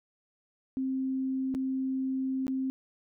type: tone with dropouts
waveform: sine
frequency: 263.6 Hz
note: C4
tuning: 13 cents sharp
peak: -28 dBFS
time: 0.77-2.7 s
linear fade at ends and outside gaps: 0 ms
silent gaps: 1.542-1.549 / 2.468-2.48 s
effects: none